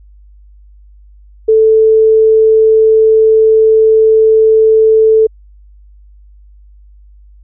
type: tone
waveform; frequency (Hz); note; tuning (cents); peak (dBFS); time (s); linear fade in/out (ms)
sine; 440; A4; 0; -4; 1.48-5.27; 10
effects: added 50 Hz sine -37 dBFS peak until 7.43 s